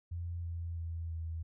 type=tone with pitch steps; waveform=sine; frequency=85.9 / 84.47 / 83.07 / 81.69 Hz; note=F2 / E2 / E2 / E2; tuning=-28 / +43 / +14 / -15 cents; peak=-36 dBFS; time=0.11-1.43 s; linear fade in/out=10 ms; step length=330 ms; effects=none